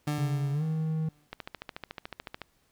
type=tone with exponential decay; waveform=30% pulse; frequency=148.4 Hz; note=D3; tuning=18 cents sharp; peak=-24 dBFS; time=0.07-1.27 s; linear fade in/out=5 ms; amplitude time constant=260 ms
type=tone with pitch glide; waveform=triangle; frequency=138.59 to 158.28 Hz; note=C#3 to D#3; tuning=0 to +30 cents; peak=-25 dBFS; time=0.18-1.09 s; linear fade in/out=5 ms; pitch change=+230 cents; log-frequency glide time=0.52-0.63 s
type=click train; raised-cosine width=0.3 ms; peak=-21 dBFS; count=16; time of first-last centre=1.33-2.417 s; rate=13.8 Hz
effects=pink hiss -69 dBFS RMS until 2.71 s